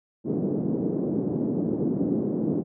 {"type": "band-pass noise", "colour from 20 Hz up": "white", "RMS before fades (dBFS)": -26, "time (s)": [0.24, 2.64], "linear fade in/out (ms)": 50, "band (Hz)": [150, 370], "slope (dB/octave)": 24, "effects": []}